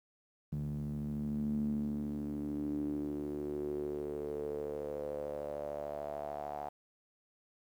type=tone with band-pass filter sweep; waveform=sawtooth; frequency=73.42 Hz; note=D2; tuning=in tune; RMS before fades=-38 dBFS; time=0.52-6.69 s; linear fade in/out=5 ms; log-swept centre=170 to 750 Hz; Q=7.2; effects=11-bit